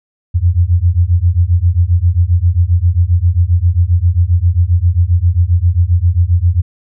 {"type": "beating tone pair", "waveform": "sine", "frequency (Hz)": [83.9, 91.4], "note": ["E2", "F#2"], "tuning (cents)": [31, -21], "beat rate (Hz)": 7.5, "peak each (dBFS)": -11, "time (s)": [0.34, 6.62], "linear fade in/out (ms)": 20, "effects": []}